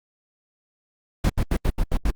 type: noise bursts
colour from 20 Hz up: brown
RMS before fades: -19 dBFS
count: 7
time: 1.24-2.107 s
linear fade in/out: 5 ms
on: 57 ms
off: 78 ms
effects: Opus 48 kbps